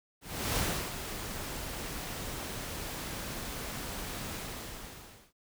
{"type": "noise with ADSR envelope", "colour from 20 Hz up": "pink", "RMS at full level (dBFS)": -30, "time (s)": [0.21, 5.33], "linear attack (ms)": 360, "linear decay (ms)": 330, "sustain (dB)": -9, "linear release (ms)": 1000, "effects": []}